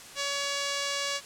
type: tone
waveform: 5% pulse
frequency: 564 Hz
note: C#5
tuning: 30 cents sharp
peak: -17 dBFS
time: 0.15-1.21 s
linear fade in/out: 50 ms
effects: white hiss -46 dBFS RMS until 1.25 s + low-pass 9000 Hz 12 dB/octave